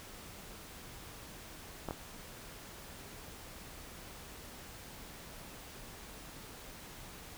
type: clicks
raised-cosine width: 1 ms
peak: -23 dBFS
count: 2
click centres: 1.887 / 1.909 s
effects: pink hiss -50 dBFS RMS until 7.37 s